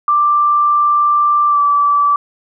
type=tone with pitch glide; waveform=sine; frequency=1179 to 1157.4 Hz; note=D6 to D6; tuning=+6 to -26 cents; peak=-9 dBFS; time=0.08-2.16 s; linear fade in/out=2 ms; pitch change=-32 cents; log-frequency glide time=1.48-1.6 s; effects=none